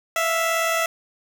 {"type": "tone pair together", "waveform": "15% pulse", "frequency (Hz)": [659.3, 698.5], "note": ["E5", "F5"], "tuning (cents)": [0, 0], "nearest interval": "minor second", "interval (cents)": 100, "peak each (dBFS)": [-14, -24], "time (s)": [0.16, 0.86], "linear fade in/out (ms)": 2, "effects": ["8-bit"]}